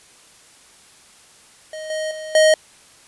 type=tone with level steps; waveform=square; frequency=625 Hz; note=D#5; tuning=8 cents sharp; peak=-30 / -23 / -30 / -11 dBFS; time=1.73-2.54 s; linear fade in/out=2 ms; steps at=1.9 / 2.11 / 2.35 s; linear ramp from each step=2 ms; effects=white hiss -49 dBFS RMS until 3.07 s + resampled to 24000 Hz